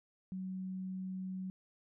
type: tone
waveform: sine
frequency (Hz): 187.3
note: F#3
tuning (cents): +21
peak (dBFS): -38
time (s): 0.32-1.5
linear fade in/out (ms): 0
effects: none